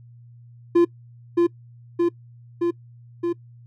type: tone with echo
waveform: triangle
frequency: 344.4 Hz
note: F4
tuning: 24 cents flat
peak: -10 dBFS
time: 0.75-0.85 s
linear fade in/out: 10 ms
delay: 620 ms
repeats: 4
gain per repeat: -2 dB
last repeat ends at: 3.33 s
effects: noise-tail reverb RT60 0.1 s tail -22 dB re dry + added 119 Hz sine -44 dBFS peak until 3.66 s